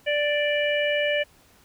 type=harmonic tone; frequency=587.3 Hz; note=D5; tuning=in tune; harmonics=1 / 3 / 4 / 5; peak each=-23 / -28 / -29 / -30 dBFS; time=0.06-1.24 s; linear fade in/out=20 ms; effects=pink hiss -57 dBFS RMS until 1.64 s